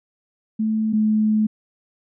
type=tone pair in turn; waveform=sine; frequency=218.4 / 215.3 Hz; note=A3 / A3; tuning=-13 / -37 cents; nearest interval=unison; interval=24 cents; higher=first; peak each=-18 / -15 dBFS; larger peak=second; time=0.59-0.93 / 0.93-1.47 s; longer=second; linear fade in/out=10 ms; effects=none